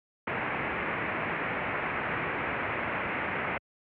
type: low-pass noise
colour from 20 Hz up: white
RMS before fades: -32 dBFS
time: 0.27-3.58 s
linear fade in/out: 5 ms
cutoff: 2400 Hz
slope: 48 dB/octave
effects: high-pass 80 Hz 12 dB/octave

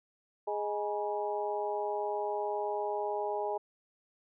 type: harmonic tone with a mistuned harmonic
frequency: 207.7 Hz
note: G#3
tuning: in tune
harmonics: 2 / 3 / 4 / 5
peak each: -35 / -37 / -35 / -42 dBFS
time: 0.47-3.58 s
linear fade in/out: 10 ms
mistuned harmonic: 5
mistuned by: -120 cents
effects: none

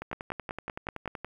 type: two click trains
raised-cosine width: 0.5 ms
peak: -21 / -18 dBFS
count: 14 / 6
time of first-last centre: 0.02-1.246 / 0.13-1.077 s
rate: 10.6 / 5.28 Hz
effects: 9-bit

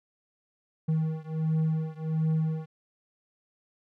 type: beating tone pair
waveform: triangle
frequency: 157.9 / 159.3 Hz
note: D#3 / D#3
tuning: +26 / +41 cents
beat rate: 1.4 Hz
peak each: -26 / -27 dBFS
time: 0.88-2.66 s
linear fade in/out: 10 ms
effects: none

